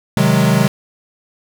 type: chord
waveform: square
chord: Ab dominant seventh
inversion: first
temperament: equal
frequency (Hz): 130.81 / 155.56 / 185 / 207.7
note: C3 / Eb3 / Gb3 / Ab3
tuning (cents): 0 / 0 / 0 / 0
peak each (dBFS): -17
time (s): 0.17-0.68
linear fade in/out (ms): 2
effects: none